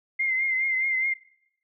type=tone with vibrato; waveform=sine; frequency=2093 Hz; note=C7; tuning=in tune; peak=-22 dBFS; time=0.19-1.14 s; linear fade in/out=10 ms; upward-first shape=triangle; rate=4.8 Hz; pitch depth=49 cents each way; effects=noise-tail reverb RT60 0.8 s tail -22 dB re dry